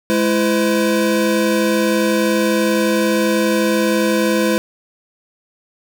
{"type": "tone cluster", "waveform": "square", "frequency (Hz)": [210.5, 333.5, 508], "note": ["G#3", "E4", "B4"], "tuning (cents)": [24, 20, 49], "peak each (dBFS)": -19, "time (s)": [0.1, 4.58], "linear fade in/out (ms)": 0, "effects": []}